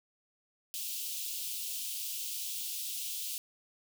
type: high-pass noise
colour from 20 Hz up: white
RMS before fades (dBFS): -38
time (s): 0.74-3.38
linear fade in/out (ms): 0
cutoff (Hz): 2700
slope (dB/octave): 48
effects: none